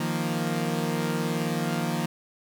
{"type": "chord", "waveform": "sawtooth", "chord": "Eb suspended second", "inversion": "none", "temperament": "equal", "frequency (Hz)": [155.56, 174.61, 233.1], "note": ["Eb3", "F3", "Bb3"], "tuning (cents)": [0, 0, 0], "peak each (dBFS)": -26, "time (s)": [0, 2.06], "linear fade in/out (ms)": 5, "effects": []}